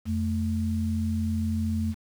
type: tone pair together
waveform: sine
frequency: 87.31 / 220 Hz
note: F2 / A3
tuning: 0 / 0 cents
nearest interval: octave + major third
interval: 1600 cents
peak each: -27 dBFS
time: 0.05-1.95 s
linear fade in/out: 50 ms
effects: 8-bit